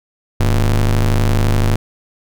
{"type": "ring-modulated tone", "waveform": "square", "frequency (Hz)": 62.7, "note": "B1", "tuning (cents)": 27, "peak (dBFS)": -9, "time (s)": [0.4, 1.76], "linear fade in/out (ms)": 5, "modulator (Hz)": 36.7, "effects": []}